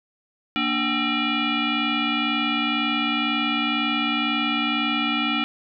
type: tone with frequency modulation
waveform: sine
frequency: 1341 Hz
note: E6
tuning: 29 cents sharp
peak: -20 dBFS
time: 0.56-5.44 s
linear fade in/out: 0 ms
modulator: 524 Hz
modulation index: 3.5
effects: none